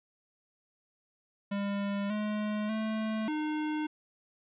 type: tone with pitch steps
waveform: square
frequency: 200.8 / 211.2 / 218.7 / 305.3 Hz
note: G3 / G#3 / A3 / D#4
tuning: +42 / +29 / -10 / -33 cents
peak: -31 dBFS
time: 1.51-3.87 s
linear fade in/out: 10 ms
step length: 590 ms
effects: resampled to 8000 Hz + 12-bit